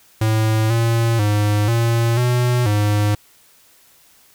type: tone with pitch steps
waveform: square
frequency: 109.8 / 115.5 / 104.2 / 116.2 / 123.1 / 104.1 Hz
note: A2 / A#2 / G#2 / A#2 / B2 / G#2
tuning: -3 / -16 / +6 / -5 / -5 / +5 cents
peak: -15 dBFS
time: 0.21-3.15 s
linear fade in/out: 5 ms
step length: 490 ms
effects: white hiss -52 dBFS RMS until 4.34 s